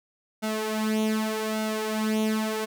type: tone with flanger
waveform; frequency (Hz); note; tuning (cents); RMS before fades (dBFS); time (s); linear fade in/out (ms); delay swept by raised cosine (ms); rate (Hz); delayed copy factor
sawtooth; 217.3; A3; -21; -27; 0.42-2.66; 20; 1.4 to 4.3; 0.84; +0.7
effects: none